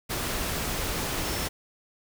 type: tone in noise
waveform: sine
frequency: 5370 Hz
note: E8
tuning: 31 cents sharp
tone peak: -40 dBFS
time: 1.24-1.47 s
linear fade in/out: 20 ms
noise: pink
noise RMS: -30 dBFS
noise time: 0.09-1.49 s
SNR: -13 dB
effects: none